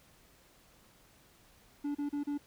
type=tone bursts; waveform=triangle; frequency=288.9 Hz; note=D4; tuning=28 cents flat; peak=-30 dBFS; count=4; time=1.84-2.379 s; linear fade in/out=10 ms; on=110 ms; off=33 ms; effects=pink hiss -63 dBFS RMS until 2.46 s